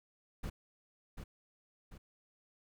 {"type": "noise with echo", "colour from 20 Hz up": "brown", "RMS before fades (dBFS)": -39, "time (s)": [0.43, 0.5], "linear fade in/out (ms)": 10, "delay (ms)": 740, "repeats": 2, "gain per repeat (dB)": -6, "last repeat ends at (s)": 1.98, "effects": []}